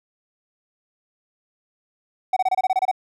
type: tone bursts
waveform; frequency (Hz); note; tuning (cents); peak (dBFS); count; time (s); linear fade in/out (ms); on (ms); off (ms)
triangle; 752; F#5; +28; -14; 10; 2.33-2.914; 5; 35; 26
effects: none